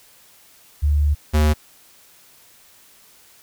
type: tone pair in turn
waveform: sine / square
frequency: 73.42 / 76.01 Hz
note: D2 / D#2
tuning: 0 / -40 cents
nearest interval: minor second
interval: 60 cents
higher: second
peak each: -14 dBFS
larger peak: neither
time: 0.82-1.15 / 1.33-1.54 s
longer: first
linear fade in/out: 20 ms
effects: white hiss -51 dBFS RMS until 3.42 s